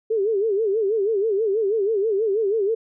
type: tone with vibrato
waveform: sine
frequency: 418.9 Hz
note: G#4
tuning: 15 cents sharp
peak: -18 dBFS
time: 0.1-2.75 s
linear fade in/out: 10 ms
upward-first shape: sine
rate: 6.2 Hz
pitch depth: 150 cents each way
effects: none